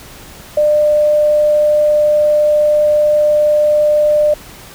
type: tone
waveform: sine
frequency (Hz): 599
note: D5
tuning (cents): +34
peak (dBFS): -8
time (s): 0.57-4.34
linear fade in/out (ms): 5
effects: pink hiss -36 dBFS RMS until 4.74 s